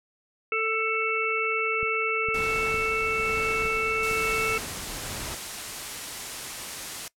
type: harmonic tone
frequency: 443 Hz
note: A4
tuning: 12 cents sharp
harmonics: 1 / 3 / 5 / 6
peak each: -29 / -29 / -29 / -29 dBFS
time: 0.52-4.58 s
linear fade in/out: 2 ms
type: click train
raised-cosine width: 5 ms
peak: -27 dBFS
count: 6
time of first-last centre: 1.83-4.113 s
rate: 2.19 Hz
type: noise with tremolo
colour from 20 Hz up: pink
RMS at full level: -35 dBFS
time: 2.34-5.35 s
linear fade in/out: 5 ms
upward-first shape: sine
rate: 1.1 Hz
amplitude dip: 40%
type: noise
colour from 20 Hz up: white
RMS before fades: -35 dBFS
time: 4.03-7.08 s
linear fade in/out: 2 ms
effects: noise-tail reverb RT60 0.1 s tail -22 dB re dry + low-pass 11000 Hz 12 dB/octave